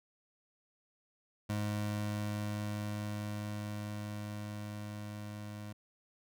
25% pulse tone with level ramp, 104.7 Hz, G#2, 15 cents sharp, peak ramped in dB -29 to -39 dBFS, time 1.49-5.73 s, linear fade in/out 10 ms, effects none

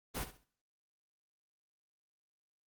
pink noise with echo, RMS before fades -38 dBFS, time 0.14-0.25 s, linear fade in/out 20 ms, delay 66 ms, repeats 3, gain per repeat -12 dB, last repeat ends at 0.448 s, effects noise-tail reverb RT60 0.5 s tail -20 dB re dry + Opus 24 kbps

